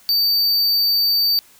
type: tone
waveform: square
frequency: 4607 Hz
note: D8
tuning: 34 cents flat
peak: -15 dBFS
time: 0.09-1.39 s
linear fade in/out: 0 ms
effects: white hiss -50 dBFS RMS until 1.59 s